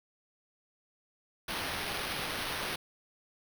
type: noise with sample-and-hold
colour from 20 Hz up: violet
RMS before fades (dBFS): -36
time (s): 1.48-2.76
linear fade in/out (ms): 5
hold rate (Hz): 7350
effects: none